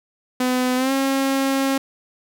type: tone with pitch glide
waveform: sawtooth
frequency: 252.6 to 270.7 Hz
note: B3 to C#4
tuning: +39 to -41 cents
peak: -14 dBFS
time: 0.4-1.78 s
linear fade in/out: 5 ms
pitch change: +120 cents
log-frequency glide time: 0.76-0.92 s
effects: none